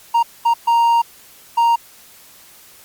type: tone bursts at uneven times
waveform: triangle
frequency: 932.3 Hz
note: A#5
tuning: in tune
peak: -9 dBFS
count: 4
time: 0.14-0.23 / 0.45-0.54 / 0.67-1.02 / 1.57-1.76 s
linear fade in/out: 10 ms
effects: white hiss -45 dBFS RMS until 2.84 s + Opus 48 kbps